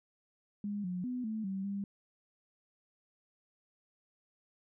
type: tone with pitch steps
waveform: sine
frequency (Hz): 204.8 / 180.3 / 249.8 / 218.5 / 192.6 / 199.5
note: G#3 / F#3 / B3 / A3 / G3 / G3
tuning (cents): -24 / -45 / +20 / -12 / -30 / +31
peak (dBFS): -34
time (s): 0.64-1.84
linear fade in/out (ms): 2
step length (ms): 200
effects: none